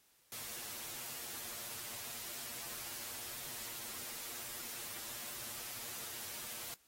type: noise with comb filter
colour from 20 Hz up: white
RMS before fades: -45 dBFS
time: 0.32-6.74 s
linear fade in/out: 0 ms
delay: 8.5 ms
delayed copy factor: +0.8
effects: white hiss -70 dBFS RMS until 6.87 s + AAC 48 kbps